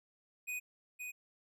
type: tone with echo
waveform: square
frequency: 2489 Hz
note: D#7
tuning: in tune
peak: -38 dBFS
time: 0.47-0.6 s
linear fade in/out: 20 ms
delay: 520 ms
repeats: 1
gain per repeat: -4 dB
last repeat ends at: 1.12 s
effects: none